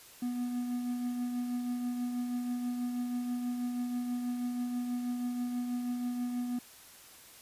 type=tone with tremolo; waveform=triangle; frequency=244.9 Hz; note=B3; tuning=14 cents flat; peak=-28 dBFS; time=0.22-6.59 s; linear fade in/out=5 ms; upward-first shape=triangle; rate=6.2 Hz; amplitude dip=40%; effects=white hiss -54 dBFS RMS until 7.41 s + resampled to 32000 Hz